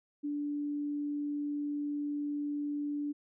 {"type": "tone", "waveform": "sine", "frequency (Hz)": 291.5, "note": "D4", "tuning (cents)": -13, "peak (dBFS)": -32, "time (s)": [0.23, 3.13], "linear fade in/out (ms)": 20, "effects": []}